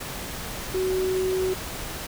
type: tone in noise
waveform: sine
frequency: 373.9 Hz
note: F#4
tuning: 18 cents sharp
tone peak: -22 dBFS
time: 0.74-1.54 s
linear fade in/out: 10 ms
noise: pink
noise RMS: -34 dBFS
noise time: 0-2.07 s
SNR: +9 dB
effects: none